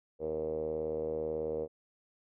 5% pulse tone with low-pass filter, 78.3 Hz, D#2, 11 cents sharp, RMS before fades -35 dBFS, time 0.19-1.68 s, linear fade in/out 50 ms, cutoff 490 Hz, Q 8.8, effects none

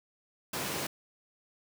pink high-pass noise, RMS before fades -35 dBFS, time 0.53-0.87 s, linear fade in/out 5 ms, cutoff 120 Hz, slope 24 dB/octave, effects none

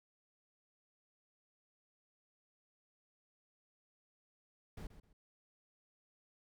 brown noise with echo, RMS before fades -45 dBFS, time 4.77-4.87 s, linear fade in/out 5 ms, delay 130 ms, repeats 2, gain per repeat -12 dB, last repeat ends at 5.13 s, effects none

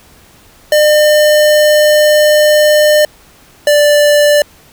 square tone pair in turn, 603 / 588.2 Hz, D5 / D5, +46 / +3 cents, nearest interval unison, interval 43 cents, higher first, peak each -6 dBFS, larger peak neither, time 0.72-3.05 / 3.67-4.42 s, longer first, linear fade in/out 2 ms, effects pink hiss -43 dBFS RMS until 4.72 s

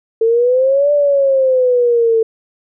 sine exponential two-way sweep, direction up then down, 444.8 to 587.3 to 444.8 Hz, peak -9 dBFS, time 0.21-2.23 s, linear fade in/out 5 ms, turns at 0.92 s, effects none

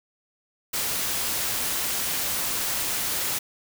white noise, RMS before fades -27 dBFS, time 0.73-3.39 s, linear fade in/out 10 ms, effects none

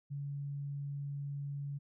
sine tone, 141.8 Hz, C#3, 40 cents sharp, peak -37 dBFS, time 0.1-1.79 s, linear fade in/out 20 ms, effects none

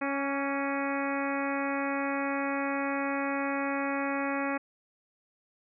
harmonic tone with a mistuned harmonic, 277.2 Hz, C#4, in tune, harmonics 1 / 2 / 3 / 4 / 5 / 6 / 7 / 8 / 9, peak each -32 / -35 / -37 / -38 / -39 / -40 / -40 / -41 / -42 dBFS, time 0.01-4.58 s, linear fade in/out 10 ms, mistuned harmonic 4, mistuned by +23 cents, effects none

